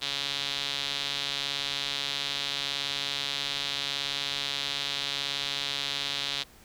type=tone with band-pass filter; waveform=sawtooth; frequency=140.8 Hz; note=C#3; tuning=27 cents sharp; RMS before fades=-32 dBFS; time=0.01-6.44 s; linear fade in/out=20 ms; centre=3700 Hz; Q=3.6; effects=pink hiss -55 dBFS RMS until 6.64 s